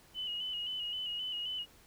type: tone with vibrato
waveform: sine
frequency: 2948 Hz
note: F#7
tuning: 7 cents flat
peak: -35 dBFS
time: 0.14-1.66 s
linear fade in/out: 50 ms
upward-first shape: square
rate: 3.8 Hz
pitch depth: 38 cents each way
effects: pink hiss -61 dBFS RMS until 1.86 s